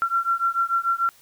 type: beating tone pair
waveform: sine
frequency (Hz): 1361 / 1367.8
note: F6 / F6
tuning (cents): -45 / -36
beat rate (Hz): 6.8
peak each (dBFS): -23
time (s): 0.02-1.09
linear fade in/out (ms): 0
effects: white hiss -54 dBFS RMS until 1.21 s